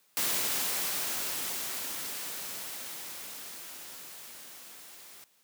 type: noise with level ramp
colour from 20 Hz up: white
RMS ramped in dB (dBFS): -29 to -51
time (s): 0.17-5.24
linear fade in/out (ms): 0
effects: white hiss -67 dBFS RMS until 5.43 s + high-pass 150 Hz 12 dB/octave